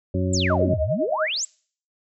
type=harmonic tone; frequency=92.5 Hz; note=F#2; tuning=in tune; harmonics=1 / 2 / 3 / 4 / 6; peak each=-23 / -26 / -28 / -29 / -31 dBFS; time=0.14-0.74 s; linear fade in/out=5 ms
type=exponential two-way sweep; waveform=sine; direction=down then up; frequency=7902 to 66.7 to 7902 Hz; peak=-23 dBFS; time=0.33-1.45 s; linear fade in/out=5 ms; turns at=0.81 s
type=tone with tremolo; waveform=sine; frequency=625 Hz; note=D#5; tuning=8 cents sharp; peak=-18 dBFS; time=0.5-1.27 s; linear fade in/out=2 ms; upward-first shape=triangle; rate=10 Hz; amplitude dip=100%
effects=noise-tail reverb RT60 0.5 s tail -26 dB re dry